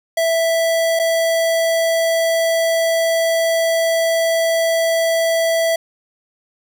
square tone with dropouts, 659.3 Hz, E5, in tune, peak -15 dBFS, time 0.17-5.76 s, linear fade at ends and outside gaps 5 ms, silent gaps 0.992-0.996 s, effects none

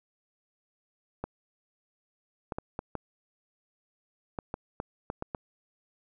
clicks, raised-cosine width 1 ms, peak -19 dBFS, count 11, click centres 1.24 / 2.522 / 2.585 / 2.791 / 2.953 / 4.388 / 4.541 / 4.801 / 5.101 / 5.224 / 5.348 s, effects none

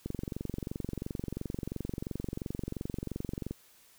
click train, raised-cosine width 3 ms, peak -22 dBFS, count 80, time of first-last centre 0.06-3.51 s, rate 22.9 Hz, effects white hiss -61 dBFS RMS until 3.98 s

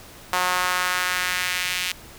sawtooth tone with high-pass filter sweep, 181.3 Hz, F#3, 35 cents flat, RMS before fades -24 dBFS, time 0.33-1.92 s, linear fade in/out 0 ms, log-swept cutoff 950 to 2600 Hz, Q 1.6, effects pink hiss -44 dBFS RMS until 2.18 s

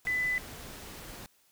sine tone in noise, 2000 Hz, B6, 21 cents sharp, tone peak -27 dBFS, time 0.07-0.38 s, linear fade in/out 0 ms, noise pink, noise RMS -45 dBFS, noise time 0.05-1.26 s, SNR +15 dB, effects white hiss -67 dBFS RMS until 1.51 s

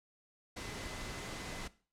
sine tone in noise, 2028 Hz, B6, 45 cents sharp, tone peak -53 dBFS, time 0.56-1.68 s, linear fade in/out 10 ms, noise pink, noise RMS -43 dBFS, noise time 0.56-1.68 s, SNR -13 dB, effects noise-tail reverb RT60 0.4 s tail -18 dB re dry + low-pass 8000 Hz 12 dB/octave

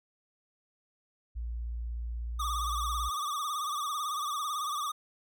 sine tone, 58.27 Hz, A#1, in tune, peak -33 dBFS, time 1.35-3.1 s, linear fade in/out 20 ms
square tone with vibrato, 1185 Hz, D6, 15 cents sharp, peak -32 dBFS, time 2.39-4.92 s, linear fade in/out 10 ms, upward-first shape sine, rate 18 Hz, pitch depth 91 cents each way
effects none

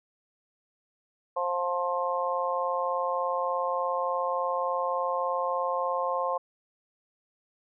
harmonic tone, 176.6 Hz, F3, 20 cents sharp, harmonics 3 / 4 / 5 / 6, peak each -30 / -34 / -33 / -30 dBFS, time 1.36-6.38 s, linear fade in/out 10 ms, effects none

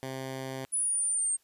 10% pulse tone, 132.3 Hz, C3, 20 cents sharp, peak -27 dBFS, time 0.03-0.65 s, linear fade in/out 0 ms
sine linear sweep, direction down, 9980 to 8530 Hz, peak -26 dBFS, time 0.72-1.37 s, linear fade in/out 20 ms
effects white hiss -69 dBFS RMS until 1.43 s + resampled to 32000 Hz

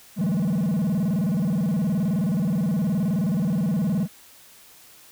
triangle tone with vibrato, 185 Hz, F#3, in tune, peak -18 dBFS, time 0.16-4.08 s, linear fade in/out 50 ms, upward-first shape square, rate 19 Hz, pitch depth 240 cents each way, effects white hiss -50 dBFS RMS until 5.11 s

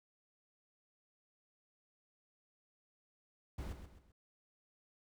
brown noise with echo, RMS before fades -43 dBFS, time 3.58-3.73 s, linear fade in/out 5 ms, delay 130 ms, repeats 3, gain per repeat -8 dB, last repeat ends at 4.12 s, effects none

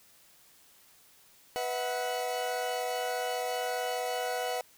40% pulse chord, B suspended fourth, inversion none, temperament equal with one note detuned, 493.9 / 644.9 / 740 Hz, B4 / E5 / F#5, 0 / -38 / 0 cents, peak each -34 / -37 / -33 dBFS, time 1.56-4.61 s, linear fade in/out 0 ms, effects white hiss -60 dBFS RMS until 4.77 s

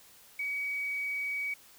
sine tone with quantisation, 2265 Hz, C#7, 37 cents sharp, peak -31 dBFS, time 0.39-1.54 s, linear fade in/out 5 ms, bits 9, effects white hiss -57 dBFS RMS until 1.78 s

